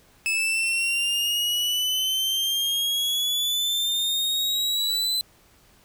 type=exponential sweep; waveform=40% pulse; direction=up; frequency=2601 to 4049 Hz; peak=-21 dBFS; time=0.26-5.21 s; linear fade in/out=0 ms; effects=pink hiss -57 dBFS RMS until 5.84 s